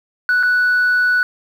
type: tone with dropouts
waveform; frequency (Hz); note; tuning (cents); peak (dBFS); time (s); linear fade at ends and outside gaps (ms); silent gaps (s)
sine; 1480; F#6; 0; -10; 0.29-1.23; 1; 0.429-0.433
effects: tanh soft clip ceiling -10 dBFS + 7-bit